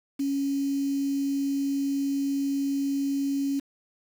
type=tone with quantisation; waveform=sine; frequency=277.2 Hz; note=C#4; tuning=in tune; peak=-24 dBFS; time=0.19-3.6 s; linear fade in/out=10 ms; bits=7; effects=none